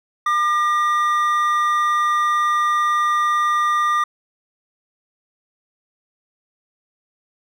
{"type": "tone pair together", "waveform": "triangle", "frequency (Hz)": [1203, 1907.1], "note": ["D6", "A#6"], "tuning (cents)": [41, 39], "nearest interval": "minor sixth", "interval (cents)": 798, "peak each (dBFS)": [-14, -24], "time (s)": [0.26, 4.04], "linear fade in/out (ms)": 5, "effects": []}